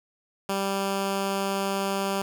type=tone; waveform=10% pulse; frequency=196 Hz; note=G3; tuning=in tune; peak=-17 dBFS; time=0.49-2.22 s; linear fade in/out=2 ms; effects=none